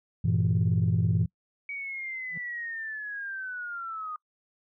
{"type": "chord", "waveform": "sine", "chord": "E diminished", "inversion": "first", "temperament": "equal", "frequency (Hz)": [98, 116.54, 164.81], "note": ["G2", "Bb2", "E3"], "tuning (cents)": [0, 0, 0], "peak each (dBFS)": -25, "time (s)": [0.24, 1.26], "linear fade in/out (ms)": 10}
{"type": "linear sweep", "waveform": "sine", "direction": "down", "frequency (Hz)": [2268, 1226], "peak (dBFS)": -33, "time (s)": [1.69, 4.16], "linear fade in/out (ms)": 2}
{"type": "tone with exponential growth", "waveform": "triangle", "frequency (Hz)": 167, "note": "E3", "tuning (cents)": 23, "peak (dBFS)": -34, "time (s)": [2.28, 2.38], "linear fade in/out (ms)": 5, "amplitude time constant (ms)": 21}
{"effects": ["noise-tail reverb RT60 0.1 s tail -24 dB re dry", "tanh soft clip ceiling -16 dBFS"]}